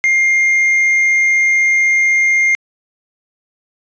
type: tone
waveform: triangle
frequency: 2116 Hz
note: C7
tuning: 19 cents sharp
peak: -8 dBFS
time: 0.04-2.55 s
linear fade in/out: 0 ms
effects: resampled to 16000 Hz